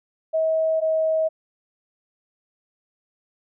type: tone pair in turn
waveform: sine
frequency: 640 / 637 Hz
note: D#5 / D#5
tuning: +49 / +41 cents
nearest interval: unison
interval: 8 cents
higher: first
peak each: -18 dBFS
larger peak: neither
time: 0.33-0.81 / 0.81-1.29 s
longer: neither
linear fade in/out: 20 ms
effects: none